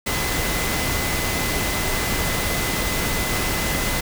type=tone in noise; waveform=sine; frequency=2027 Hz; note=B6; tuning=45 cents sharp; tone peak=-30 dBFS; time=0.06-4.01 s; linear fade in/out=10 ms; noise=pink; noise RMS=-23 dBFS; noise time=0.06-4.01 s; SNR=-10 dB; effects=none